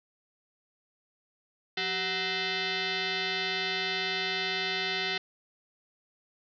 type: tone with frequency modulation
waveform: sine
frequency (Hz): 740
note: F#5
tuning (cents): 0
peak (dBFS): -28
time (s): 1.77-5.18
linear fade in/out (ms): 5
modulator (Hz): 562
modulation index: 6.6
effects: none